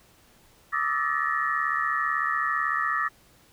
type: tone cluster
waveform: sine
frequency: 1161 / 1239 / 1315 / 1751 / 1885 Hz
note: D6 / D#6 / E6 / A6 / A#6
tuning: -20 / -8 / -5 / -9 / +19 cents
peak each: -30 dBFS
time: 0.72-3.09 s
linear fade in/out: 20 ms
effects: pink hiss -58 dBFS RMS until 3.52 s